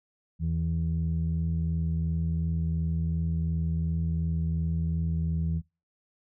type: tone pair together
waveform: sine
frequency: 80.81 / 163.6 Hz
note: E2 / E3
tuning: -34 / -13 cents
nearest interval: octave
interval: 1221 cents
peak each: -27 dBFS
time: 0.39-5.62 s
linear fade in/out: 50 ms
effects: noise-tail reverb RT60 0.3 s tail -25 dB re dry + tanh soft clip ceiling -20 dBFS